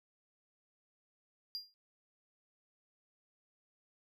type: tone with exponential decay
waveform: triangle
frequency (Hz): 4800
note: D8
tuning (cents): +37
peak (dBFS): -34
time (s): 1.55-1.74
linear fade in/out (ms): 0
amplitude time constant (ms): 40
effects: none